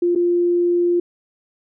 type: tone with dropouts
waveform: sine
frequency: 349.2 Hz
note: F4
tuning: in tune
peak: -14 dBFS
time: 0.02-1 s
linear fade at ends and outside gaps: 5 ms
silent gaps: 0.151-0.158 s
effects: none